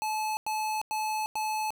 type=tone bursts; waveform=square; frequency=863 Hz; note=A5; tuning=34 cents flat; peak=-29 dBFS; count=4; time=0.02-1.705 s; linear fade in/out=0 ms; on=350 ms; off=95 ms; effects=none